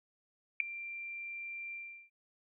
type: tone with ADSR envelope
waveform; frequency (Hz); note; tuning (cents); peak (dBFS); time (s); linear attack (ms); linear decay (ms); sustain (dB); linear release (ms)
sine; 2366; D7; +12; -19; 0.6-2.1; 3; 3; -21; 370
effects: none